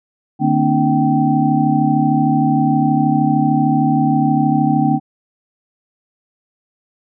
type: tone cluster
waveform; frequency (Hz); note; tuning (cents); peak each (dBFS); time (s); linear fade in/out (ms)
sine; 150.8 / 229.5 / 263.1 / 296 / 775; D3 / A#3 / C4 / D4 / G5; +46 / -27 / +10 / +14 / -20; -18; 0.39-5; 50
effects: none